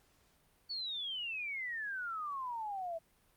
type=exponential sweep; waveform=sine; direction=down; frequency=4519 to 644 Hz; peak=-37 dBFS; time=0.69-2.99 s; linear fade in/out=20 ms; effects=pink hiss -70 dBFS RMS until 3.36 s + Opus 48 kbps